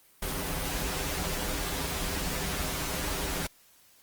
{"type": "noise with comb filter", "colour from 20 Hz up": "pink", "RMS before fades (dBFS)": -32, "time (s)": [0.22, 3.47], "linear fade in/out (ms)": 5, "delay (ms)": 8.8, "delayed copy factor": -0.8, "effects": ["white hiss -60 dBFS RMS until 4.02 s", "Opus 32 kbps"]}